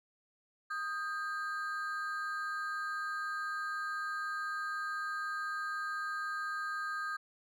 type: ring-modulated tone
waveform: triangle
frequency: 1419 Hz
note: F6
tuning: 27 cents sharp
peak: -30 dBFS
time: 0.7-7.17 s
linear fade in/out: 10 ms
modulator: 177 Hz
effects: none